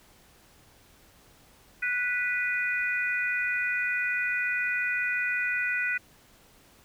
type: harmonic tone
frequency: 492.7 Hz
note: B4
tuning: 4 cents flat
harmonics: 3 / 4 / 5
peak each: -29 / -30 / -31 dBFS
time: 1.82-5.98 s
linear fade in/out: 10 ms
effects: pink hiss -58 dBFS RMS until 6.84 s